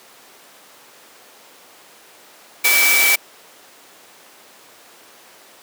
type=tone in noise; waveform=sine; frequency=2303 Hz; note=D7; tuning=34 cents flat; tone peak=-14 dBFS; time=2.64-3.16 s; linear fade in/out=10 ms; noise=white; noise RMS=-17 dBFS; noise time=2.64-3.16 s; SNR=0 dB; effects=pink hiss -45 dBFS RMS until 5.62 s + high-pass 400 Hz 12 dB/octave